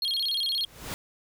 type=tone with vibrato; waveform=triangle; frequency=3729 Hz; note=A#7; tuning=in tune; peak=-24 dBFS; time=0.02-0.65 s; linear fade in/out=2 ms; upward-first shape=square; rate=17 Hz; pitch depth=240 cents each way
type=noise with exponential growth; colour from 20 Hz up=pink; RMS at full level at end=-32 dBFS; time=0.5-0.94 s; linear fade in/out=0 ms; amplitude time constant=94 ms
effects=none